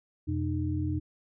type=tone cluster; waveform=sine; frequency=87.9 / 127.4 / 305.2 Hz; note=F2 / C3 / D#4; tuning=+12 / -46 / -33 cents; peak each=-30 / -34 / -32 dBFS; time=0.27-1 s; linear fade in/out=20 ms; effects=none